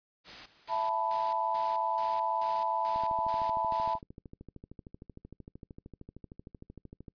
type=noise with tremolo; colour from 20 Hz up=white; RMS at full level=-45 dBFS; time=0.24-4.02 s; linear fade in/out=50 ms; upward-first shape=square; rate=2.3 Hz; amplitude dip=80%
type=chord; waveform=sine; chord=E suspended fourth; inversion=none; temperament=equal with one note detuned; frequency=664.6 / 880 / 987.8 Hz; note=E5 / A5 / B5; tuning=+14 / 0 / 0 cents; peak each=-35 / -31 / -32 dBFS; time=0.68-3.99 s; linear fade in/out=50 ms
type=click train; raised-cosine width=3 ms; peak=-33 dBFS; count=55; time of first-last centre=2.96-7.082 s; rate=13.1 Hz
effects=noise-tail reverb RT60 0.1 s tail -25 dB re dry + resampled to 11025 Hz